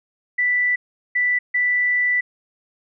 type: tone bursts at uneven times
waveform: sine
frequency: 1975.5 Hz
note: B6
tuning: in tune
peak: -16 dBFS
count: 3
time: 0.38-0.76 / 1.15-1.39 / 1.54-2.21 s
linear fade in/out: 10 ms
effects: none